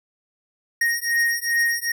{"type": "beating tone pair", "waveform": "square", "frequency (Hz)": [1864.7, 1867.2], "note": ["A#6", "A#6"], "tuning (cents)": [0, 2], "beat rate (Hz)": 2.5, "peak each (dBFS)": -23, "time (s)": [0.81, 1.92], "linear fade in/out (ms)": 5, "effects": []}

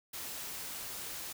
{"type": "noise", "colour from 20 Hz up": "white", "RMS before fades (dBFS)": -42, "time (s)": [0.13, 1.33], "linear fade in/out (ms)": 10, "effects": []}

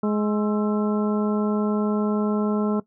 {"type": "harmonic tone with a mistuned harmonic", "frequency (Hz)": 210.2, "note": "G#3", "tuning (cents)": 21, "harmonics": [1, 2, 3, 4, 5, 6], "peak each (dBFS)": [-21, -26, -33, -37, -36, -35], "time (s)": [0.03, 2.8], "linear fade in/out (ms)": 5, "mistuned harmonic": 6, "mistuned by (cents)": 92, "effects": ["noise-tail reverb RT60 0.1 s tail -18 dB re dry"]}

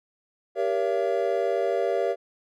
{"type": "chord", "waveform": "triangle", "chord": "G diminished seventh", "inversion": "none", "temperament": "just", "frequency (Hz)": [392, 470.4, 564.5, 677.4], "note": ["G4", "Bb4", "Db5", "Fb5"], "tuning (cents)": [0, 16, 31, 47], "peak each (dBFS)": -26, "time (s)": [0.55, 2.16], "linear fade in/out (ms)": 50, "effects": []}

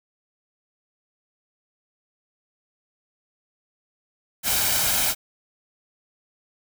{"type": "noise with comb filter", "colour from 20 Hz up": "white", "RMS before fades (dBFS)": -22, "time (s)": [4.43, 5.15], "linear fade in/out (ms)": 50, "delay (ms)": 1.3, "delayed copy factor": 0.5, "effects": []}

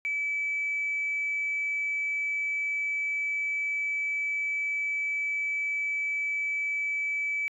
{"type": "tone", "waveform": "sine", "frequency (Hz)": 2301, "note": "D7", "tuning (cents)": -36, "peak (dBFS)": -26, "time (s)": [0.05, 7.48], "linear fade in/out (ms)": 0, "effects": ["tanh soft clip ceiling -22 dBFS"]}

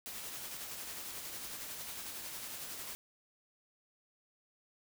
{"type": "noise with tremolo", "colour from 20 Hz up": "white", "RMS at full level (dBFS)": -43, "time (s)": [0.06, 2.95], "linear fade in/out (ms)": 0, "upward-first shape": "sine", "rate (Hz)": 11, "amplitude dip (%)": 30, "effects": []}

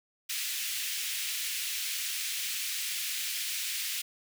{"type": "high-pass noise", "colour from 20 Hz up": "pink", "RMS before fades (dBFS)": -34, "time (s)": [0.29, 4.02], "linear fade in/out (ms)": 10, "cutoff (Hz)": 2200, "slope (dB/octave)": 24, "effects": []}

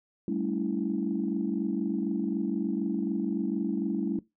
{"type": "chord", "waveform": "sine", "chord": "A dominant seventh", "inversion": "third", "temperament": "equal with one note detuned", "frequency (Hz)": [196, 220, 282.7, 329.6], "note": ["G3", "A3", "C#4", "E4"], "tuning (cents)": [0, 0, 34, 0], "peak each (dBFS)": -32, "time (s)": [0.28, 4.19], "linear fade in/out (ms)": 2, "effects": ["noise-tail reverb RT60 0.2 s tail -21 dB re dry", "tanh soft clip ceiling -17 dBFS"]}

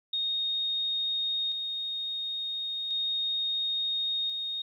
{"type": "tone with tremolo", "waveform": "sine", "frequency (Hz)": 3713, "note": "A#7", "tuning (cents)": -8, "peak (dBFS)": -27, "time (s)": [0.13, 4.62], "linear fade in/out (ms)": 5, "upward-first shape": "square", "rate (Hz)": 0.36, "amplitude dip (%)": 35, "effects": ["11-bit"]}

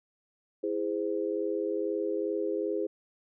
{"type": "chord", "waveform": "sine", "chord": "E augmented", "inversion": "none", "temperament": "just", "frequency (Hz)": [329.6, 412, 515], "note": ["E4", "G#4", "B#4"], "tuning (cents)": [0, -14, -28], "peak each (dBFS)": [-33, -31, -34], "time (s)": [0.63, 2.87], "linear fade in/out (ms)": 10, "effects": []}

